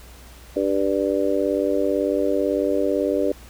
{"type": "harmonic tone", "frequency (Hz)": 98, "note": "G2", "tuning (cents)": 0, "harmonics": [3, 4, 5, 6], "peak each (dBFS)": [-24, -24, -24, -24], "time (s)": [0.56, 3.32], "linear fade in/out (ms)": 5, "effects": ["added 60 Hz sine -44 dBFS peak until 3.49 s", "pink hiss -47 dBFS RMS until 3.49 s"]}